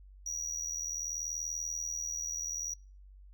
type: tone with amplitude modulation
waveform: triangle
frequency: 5780 Hz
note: F#8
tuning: 41 cents flat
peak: -30 dBFS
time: 0.26-2.74 s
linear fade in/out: 5 ms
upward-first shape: sine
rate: 80.6 Hz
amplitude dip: 70%
effects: noise-tail reverb RT60 0.4 s tail -26 dB re dry + added 48 Hz sine -51 dBFS peak until 3.33 s